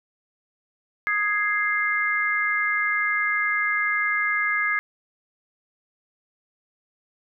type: chord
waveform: sine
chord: Ab major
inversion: second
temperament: equal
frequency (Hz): 1244.5 / 1661.2 / 2093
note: Eb6 / Ab6 / C7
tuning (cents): 0 / 0 / 0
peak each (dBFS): -28 / -24 / -24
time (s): 1.07-4.79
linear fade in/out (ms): 0
effects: none